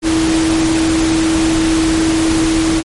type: tone in noise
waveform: sine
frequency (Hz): 322.6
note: E4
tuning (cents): -37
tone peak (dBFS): -11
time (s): 0.02-2.83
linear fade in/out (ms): 50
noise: pink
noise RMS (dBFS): -19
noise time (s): 0.02-2.83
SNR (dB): +5
effects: low-pass 12000 Hz 12 dB/octave + MP3 48 kbps